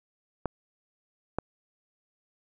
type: clicks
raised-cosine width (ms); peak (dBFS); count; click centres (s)
1; -14; 2; 0.457 / 1.386
effects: none